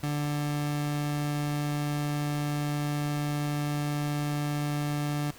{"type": "tone", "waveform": "30% pulse", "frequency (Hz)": 146.83, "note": "D3", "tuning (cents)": 0, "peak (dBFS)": -25, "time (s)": [0.03, 5.31], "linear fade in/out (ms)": 5, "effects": ["pink hiss -50 dBFS RMS until 5.38 s"]}